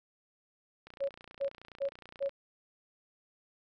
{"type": "click train", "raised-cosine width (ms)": 0.3, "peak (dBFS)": -33, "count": 43, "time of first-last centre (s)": [0.87, 2.294], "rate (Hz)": 29.5}
{"type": "tone bursts", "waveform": "sine", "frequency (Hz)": 554.4, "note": "C#5", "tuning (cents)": 0, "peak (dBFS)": -29, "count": 4, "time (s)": [1, 2.294], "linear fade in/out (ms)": 20, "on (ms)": 91, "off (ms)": 310}
{"effects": []}